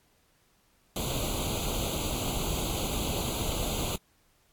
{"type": "noise with comb filter", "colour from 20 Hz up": "pink", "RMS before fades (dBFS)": -31, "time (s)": [0.96, 3.96], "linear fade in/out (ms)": 2, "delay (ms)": 0.28, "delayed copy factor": 1, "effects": ["pink hiss -67 dBFS RMS until 4.52 s", "AAC 64 kbps"]}